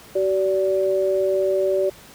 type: tone pair together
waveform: sine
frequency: 380 / 578.9 Hz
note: F#4 / D5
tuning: +46 / -25 cents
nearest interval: perfect fifth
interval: 729 cents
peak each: -20 dBFS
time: 0.15-1.9 s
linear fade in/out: 10 ms
effects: pink hiss -45 dBFS RMS until 2.14 s + high-pass 60 Hz 12 dB/octave